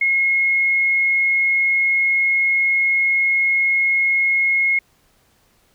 sine tone, 2162 Hz, C#7, 44 cents flat, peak -14 dBFS, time 0.01-4.79 s, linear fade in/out 5 ms, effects pink hiss -59 dBFS RMS until 5.74 s

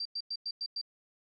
sine tone bursts, 4699 Hz, D8, in tune, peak -33 dBFS, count 6, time 0-0.814 s, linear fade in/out 5 ms, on 54 ms, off 98 ms, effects none

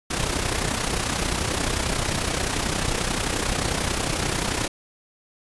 pink noise with amplitude modulation, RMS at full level -22 dBFS, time 0.1-4.68 s, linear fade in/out 10 ms, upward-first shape sine, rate 31.3 Hz, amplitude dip 60%, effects resampled to 24000 Hz

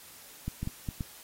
clicks, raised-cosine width 5 ms, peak -20 dBFS, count 5, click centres 0.48 / 0.63 / 0.674 / 0.888 / 1.008 s, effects white hiss -51 dBFS RMS until 1.23 s + AAC 48 kbps

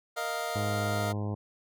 25% pulse chord, Bb suspended fourth, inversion none, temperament equal, 466.2 / 622.3 / 698.5 Hz, Bb4 / Eb5 / F5, 0 / 0 / 0 cents, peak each -35 / -32 / -30 dBFS, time 0.16-1.13 s, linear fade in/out 20 ms
harmonic tone, 103.7 Hz, G#2, 2 cents flat, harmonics 1 / 2 / 3 / 4 / 5 / 6 / 7 / 8 / 9 / 10, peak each -31 / -37 / -41 / -43 / -45 / -47 / -48 / -49 / -50 / -51 dBFS, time 0.55-1.35 s, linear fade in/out 10 ms
effects none

